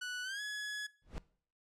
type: tone with pitch glide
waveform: sawtooth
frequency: 1480 to 1690.3 Hz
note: F#6 to G#6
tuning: 0 to +30 cents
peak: -35 dBFS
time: 0.01-0.87 s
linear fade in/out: 10 ms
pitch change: +230 cents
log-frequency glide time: 0.23-0.41 s
type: noise with exponential growth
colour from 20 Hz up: brown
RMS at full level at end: -37 dBFS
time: 1.02-1.18 s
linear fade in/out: 0 ms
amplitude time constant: 34 ms
effects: noise-tail reverb RT60 0.5 s tail -20 dB re dry + low-pass 8000 Hz 12 dB/octave